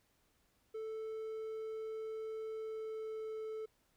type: tone with pitch glide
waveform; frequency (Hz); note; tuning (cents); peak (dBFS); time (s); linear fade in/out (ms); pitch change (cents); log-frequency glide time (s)
triangle; 440 to 437.5; A4 to A4; 0 to -10; -38; 0.74-3.66; 10; -10; 2.53-3.42
effects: pink hiss -75 dBFS RMS until 3.96 s